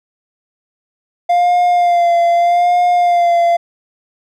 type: tone with vibrato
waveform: triangle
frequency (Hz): 698.5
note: F5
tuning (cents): 0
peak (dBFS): -7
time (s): 1.29-3.57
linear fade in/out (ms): 10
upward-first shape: sine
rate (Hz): 0.81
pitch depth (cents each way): 31
effects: none